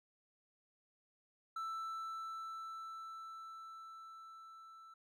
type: tone with level ramp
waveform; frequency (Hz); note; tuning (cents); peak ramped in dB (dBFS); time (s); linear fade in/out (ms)
triangle; 1325; E6; +9; -37 to -53; 1.56-4.94; 5
effects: none